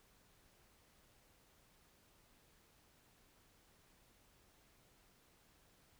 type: silence
effects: pink hiss -70 dBFS RMS until 5.99 s